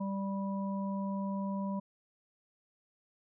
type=harmonic tone; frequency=196 Hz; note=G3; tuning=in tune; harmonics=1 / 3 / 5; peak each=-33 / -43 / -42 dBFS; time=0-1.8 s; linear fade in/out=10 ms; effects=none